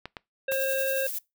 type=clicks; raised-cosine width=0.3 ms; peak=-20 dBFS; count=3; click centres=0.056 / 0.168 / 0.521 s
type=harmonic tone; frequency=536 Hz; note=C5; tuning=42 cents sharp; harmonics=1 / 3 / 5 / 7; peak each=-26 / -33 / -37 / -44 dBFS; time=0.48-1.07 s; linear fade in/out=5 ms
type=noise with tremolo; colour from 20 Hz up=violet; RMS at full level=-31 dBFS; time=0.51-1.19 s; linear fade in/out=10 ms; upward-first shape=sine; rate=11 Hz; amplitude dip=40%
effects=noise-tail reverb RT60 0.2 s tail -23 dB re dry